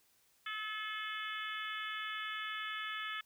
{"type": "harmonic tone", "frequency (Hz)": 431.1, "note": "A4", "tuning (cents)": -35, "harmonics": [3, 4, 5, 6, 7, 8], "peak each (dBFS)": [-43, -43, -46, -50, -47, -48], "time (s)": [0.46, 3.21], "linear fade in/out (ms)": 5, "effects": ["white hiss -71 dBFS RMS until 3.25 s"]}